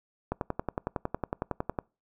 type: click train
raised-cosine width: 1 ms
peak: -15 dBFS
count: 17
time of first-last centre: 0.32-1.788 s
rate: 10.9 Hz
effects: noise-tail reverb RT60 0.3 s tail -26 dB re dry